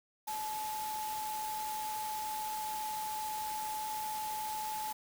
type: tone in noise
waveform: sine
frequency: 861 Hz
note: A5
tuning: 38 cents flat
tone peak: -36 dBFS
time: 0.27-4.93 s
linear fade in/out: 10 ms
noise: white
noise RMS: -44 dBFS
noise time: 0.27-4.93 s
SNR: +5 dB
effects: none